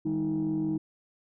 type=tone cluster; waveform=sine; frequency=153.6 / 198.9 / 316.1 Hz; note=D#3 / G3 / D#4; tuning=-22 / +25 / +27 cents; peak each=-33 / -33 / -26 dBFS; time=0.05-0.78 s; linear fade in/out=10 ms; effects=tanh soft clip ceiling -22 dBFS